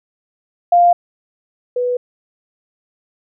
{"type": "tone pair in turn", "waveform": "sine", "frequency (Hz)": [699, 493.1], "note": ["F5", "B4"], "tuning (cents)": [1, -3], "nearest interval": "tritone", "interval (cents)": 604, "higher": "first", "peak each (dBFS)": [-7, -15], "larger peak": "first", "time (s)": [[0.72, 0.93], [1.76, 1.97]], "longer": "neither", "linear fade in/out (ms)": 5, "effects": []}